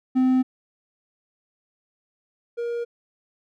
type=tone pair in turn; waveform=triangle; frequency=257.6 / 472.2 Hz; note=C4 / A#4; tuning=-27 / +22 cents; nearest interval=minor seventh; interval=1049 cents; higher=second; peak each=-14 / -23 dBFS; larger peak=first; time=0.15-0.43 / 2.57-2.85 s; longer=neither; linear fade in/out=20 ms; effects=none